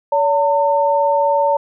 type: tone pair together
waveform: sine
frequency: 570 / 905.7 Hz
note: C#5 / A5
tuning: +48 / +50 cents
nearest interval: minor sixth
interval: 802 cents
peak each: -15 dBFS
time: 0.12-1.57 s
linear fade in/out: 5 ms
effects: none